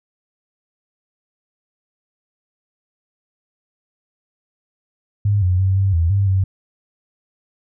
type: tone with pitch steps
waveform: sine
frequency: 102.3 / 90.8 / 95.3 / 97.3 / 83.1 / 99.1 / 95.2 Hz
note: G#2 / F#2 / G2 / G2 / E2 / G2 / F#2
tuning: -26 / -32 / -48 / -12 / +15 / +19 / +50 cents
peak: -13 dBFS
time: 5.25-6.44 s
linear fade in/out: 5 ms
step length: 170 ms
effects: none

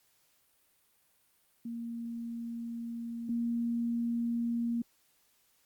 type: tone pair in turn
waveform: sine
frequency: 233.1 / 234.7 Hz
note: A#3 / A#3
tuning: 0 / +12 cents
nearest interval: unison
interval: 12 cents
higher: second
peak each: -36 / -29 dBFS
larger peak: second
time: 1.65-3.29 / 3.29-4.82 s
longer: first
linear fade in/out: 5 ms
effects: white hiss -70 dBFS RMS until 5.65 s + Opus 48 kbps

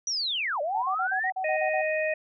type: linear two-way sweep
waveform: sine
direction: down then up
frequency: 5950 to 554.4 to 1939 Hz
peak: -26 dBFS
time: 0.07-1.3 s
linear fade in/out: 2 ms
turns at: 0.61 s
type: tone bursts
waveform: sine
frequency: 754 Hz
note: F#5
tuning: 32 cents sharp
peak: -27 dBFS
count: 9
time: 0.74-1.819 s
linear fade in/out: 10 ms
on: 87 ms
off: 37 ms
type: harmonic tone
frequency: 622.3 Hz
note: D#5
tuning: in tune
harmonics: 1 / 3 / 4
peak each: -26 / -31 / -32 dBFS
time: 1.44-2.14 s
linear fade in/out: 5 ms
effects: none

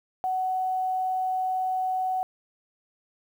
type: tone with quantisation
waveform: sine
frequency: 747 Hz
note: F#5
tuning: 16 cents sharp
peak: -24 dBFS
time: 0.24-2.23 s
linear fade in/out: 0 ms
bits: 9
effects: none

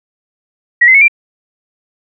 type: tone with pitch steps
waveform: sine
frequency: 1917 / 2055 / 2202 / 2360 Hz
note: A#6 / C7 / C#7 / D7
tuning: +48 / -32 / -12 / +8 cents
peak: -3 dBFS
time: 0.81-1.082 s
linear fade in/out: 10 ms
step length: 68 ms
effects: none

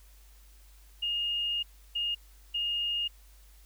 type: tone bursts at uneven times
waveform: sine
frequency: 2843 Hz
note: F7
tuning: 30 cents sharp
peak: -28 dBFS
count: 3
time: 1.02-1.63 / 1.95-2.15 / 2.54-3.08 s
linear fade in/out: 10 ms
effects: added 50 Hz sine -53 dBFS peak until 3.65 s + white hiss -62 dBFS RMS until 3.65 s

